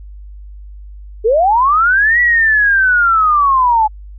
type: linear two-way sweep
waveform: sine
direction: up then down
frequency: 408.9 to 1955 to 844 Hz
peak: -8 dBFS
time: 1.24-3.88 s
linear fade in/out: 20 ms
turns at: 2.2 s
effects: added 50 Hz sine -30 dBFS peak until 4.18 s